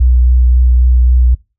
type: tone with vibrato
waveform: sine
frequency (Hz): 61.74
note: B1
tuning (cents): 0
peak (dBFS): -5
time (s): 0-1.35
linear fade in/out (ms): 10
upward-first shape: triangle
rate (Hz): 3.7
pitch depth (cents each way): 19
effects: noise-tail reverb RT60 0.3 s tail -23 dB re dry